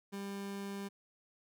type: tone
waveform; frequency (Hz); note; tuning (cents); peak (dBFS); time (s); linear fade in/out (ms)
30% pulse; 198.7; G3; +24; -37; 0.12-0.89; 20
effects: none